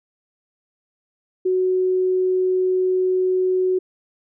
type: tone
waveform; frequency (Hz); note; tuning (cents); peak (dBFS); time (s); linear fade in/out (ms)
sine; 370.4; F#4; +2; -16; 1.45-3.79; 10
effects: none